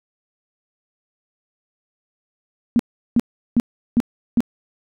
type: tone bursts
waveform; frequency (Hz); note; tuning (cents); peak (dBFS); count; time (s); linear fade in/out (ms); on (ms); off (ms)
sine; 235.9; A#3; +21; -11; 5; 2.76-4.405; 0; 33; 370
effects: none